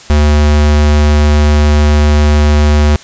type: tone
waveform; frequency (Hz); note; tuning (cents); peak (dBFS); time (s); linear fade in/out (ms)
square; 74.4; D2; +23; -6; 0.1-2.96; 0
effects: white hiss -34 dBFS RMS until 3.03 s + resampled to 16000 Hz